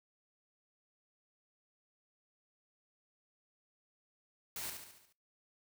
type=noise with echo; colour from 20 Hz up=white; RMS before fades=-42 dBFS; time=4.56-4.7 s; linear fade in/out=2 ms; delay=71 ms; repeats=6; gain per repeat=-5 dB; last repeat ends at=5.126 s; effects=noise-tail reverb RT60 0.3 s tail -22 dB re dry